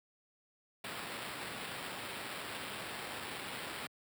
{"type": "noise with sample-and-hold", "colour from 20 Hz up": "white", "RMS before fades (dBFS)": -43, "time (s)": [0.84, 3.87], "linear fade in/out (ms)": 2, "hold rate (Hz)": 6300, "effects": ["high-pass 100 Hz 12 dB/octave"]}